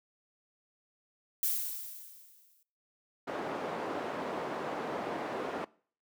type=noise with exponential decay; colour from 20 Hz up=violet; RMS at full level=-29 dBFS; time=1.43-2.63 s; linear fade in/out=1 ms; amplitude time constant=260 ms
type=band-pass noise; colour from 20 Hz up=white; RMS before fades=-37 dBFS; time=3.27-5.65 s; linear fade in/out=10 ms; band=250 to 810 Hz; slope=12 dB/octave
effects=noise-tail reverb RT60 0.5 s tail -23 dB re dry